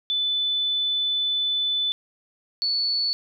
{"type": "tone pair in turn", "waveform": "sine", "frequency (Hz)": [3500, 4442], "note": ["A7", "C#8"], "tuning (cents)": [-10, 3], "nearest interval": "major third", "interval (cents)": 413, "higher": "second", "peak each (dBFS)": -21, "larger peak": "neither", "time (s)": [[0.1, 1.92], [2.62, 3.13]], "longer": "first", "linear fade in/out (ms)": 0, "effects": []}